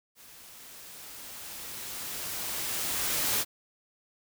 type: noise with level ramp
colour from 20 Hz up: white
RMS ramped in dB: -52 to -27 dBFS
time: 0.15-3.45 s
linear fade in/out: 50 ms
effects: none